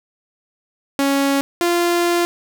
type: tone pair in turn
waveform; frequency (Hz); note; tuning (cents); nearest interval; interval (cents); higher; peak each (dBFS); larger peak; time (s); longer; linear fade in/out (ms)
sawtooth; 277.2 / 346.3; C#4 / F4; 0 / -15; major third; 385; second; -11; neither; 0.99-1.41 / 1.61-2.25; second; 0
effects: none